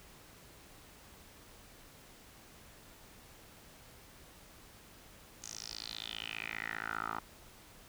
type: tone with band-pass filter sweep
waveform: 10% pulse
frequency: 55 Hz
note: A1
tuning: in tune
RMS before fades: -42 dBFS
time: 5.42-7.2 s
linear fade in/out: 10 ms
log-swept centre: 6700 to 1100 Hz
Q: 5.4
effects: pink hiss -57 dBFS RMS until 7.88 s